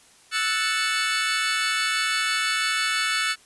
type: chord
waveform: 25% pulse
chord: F# minor seventh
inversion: third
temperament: equal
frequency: 1318.5 / 1480 / 1760 / 2217 Hz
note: E6 / F#6 / A6 / C#7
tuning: 0 / 0 / 0 / 0 cents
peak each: -24 dBFS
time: 0.31-3.36 s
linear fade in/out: 50 ms
effects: white hiss -54 dBFS RMS until 3.45 s + resampled to 24000 Hz